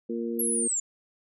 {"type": "harmonic tone", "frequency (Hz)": 116.54, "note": "A#2", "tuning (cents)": 0, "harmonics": [2, 3, 4], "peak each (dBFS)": [-31, -33, -34], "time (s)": [0.09, 0.68], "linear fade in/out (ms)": 10}
{"type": "linear sweep", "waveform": "sine", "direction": "down", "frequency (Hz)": [11500, 7040], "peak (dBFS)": -25, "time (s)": [0.39, 0.8], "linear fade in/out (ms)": 5}
{"effects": []}